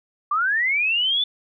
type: linear sweep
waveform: sine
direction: up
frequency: 1141 to 3520 Hz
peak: -18 dBFS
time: 0.31-1.24 s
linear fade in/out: 5 ms
effects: none